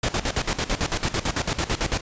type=noise with tremolo; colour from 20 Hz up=pink; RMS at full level=-23 dBFS; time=0.03-2.01 s; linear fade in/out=5 ms; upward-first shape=square; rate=9 Hz; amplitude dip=80%; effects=resampled to 16000 Hz